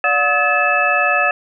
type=tone cluster; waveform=sine; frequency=580 / 722 / 1279 / 1721 / 2623 Hz; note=D5 / F#5 / D#6 / A6 / E7; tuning=-22 / -43 / +47 / -39 / -9 cents; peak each=-22 / -20 / -19 / -18 / -18 dBFS; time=0.04-1.31 s; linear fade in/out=2 ms; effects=none